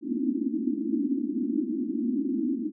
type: band-pass noise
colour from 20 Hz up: white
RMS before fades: -28 dBFS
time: 0.01-2.72 s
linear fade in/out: 50 ms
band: 220 to 330 Hz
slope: 96 dB/octave
effects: none